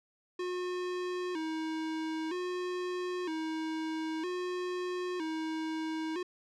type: tone with vibrato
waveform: square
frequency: 338.8 Hz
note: E4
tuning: 48 cents sharp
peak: -34 dBFS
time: 0.39-6.23 s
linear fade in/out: 5 ms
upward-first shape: square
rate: 0.52 Hz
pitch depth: 110 cents each way
effects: low-pass 5000 Hz 12 dB/octave